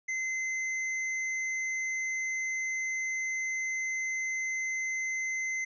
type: tone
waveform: square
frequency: 2060 Hz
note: C7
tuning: 28 cents flat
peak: -31 dBFS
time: 0.08-5.65 s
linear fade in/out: 10 ms
effects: resampled to 16000 Hz